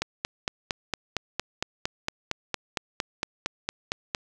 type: click train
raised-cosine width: 0.2 ms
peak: -9 dBFS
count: 19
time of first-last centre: 0.02-4.148 s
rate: 4.36 Hz
effects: none